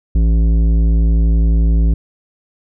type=tone with tanh clipping; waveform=triangle; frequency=55.5 Hz; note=A1; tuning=16 cents sharp; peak=-11 dBFS; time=0.15-1.94 s; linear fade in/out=5 ms; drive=16 dB; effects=none

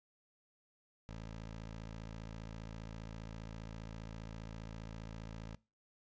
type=tone; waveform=15% pulse; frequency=55 Hz; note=A1; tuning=in tune; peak=-39 dBFS; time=1.09-5.55 s; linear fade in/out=0 ms; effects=noise-tail reverb RT60 0.3 s tail -22 dB re dry + resampled to 16000 Hz

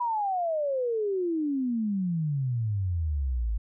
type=exponential sweep; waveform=sine; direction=down; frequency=987.8 to 51.4 Hz; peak=-25 dBFS; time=0-3.58 s; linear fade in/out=10 ms; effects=none

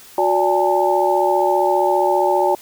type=tone cluster; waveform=sine; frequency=364.8 / 580 / 817 / 892 Hz; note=F#4 / D5 / G#5 / A5; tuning=-24 / -22 / -29 / +23 cents; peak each=-19 dBFS; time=0.18-2.55 s; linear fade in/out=2 ms; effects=white hiss -43 dBFS RMS until 2.61 s

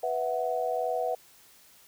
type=chord; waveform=sine; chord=B suspended fourth; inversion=none; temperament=just; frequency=493.9 / 658.5 / 740.8 Hz; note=B4 / E5 / F#5; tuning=0 / -2 / +2 cents; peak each=-31 dBFS; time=0.03-1.15 s; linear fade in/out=5 ms; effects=white hiss -57 dBFS RMS until 1.87 s

